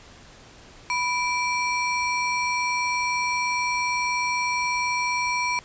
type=ring-modulated tone; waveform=square; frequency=1661.2 Hz; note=G#6; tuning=in tune; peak=-20 dBFS; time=0.9-5.59 s; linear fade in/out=0 ms; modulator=672 Hz; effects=pink hiss -48 dBFS RMS until 5.64 s + resampled to 16000 Hz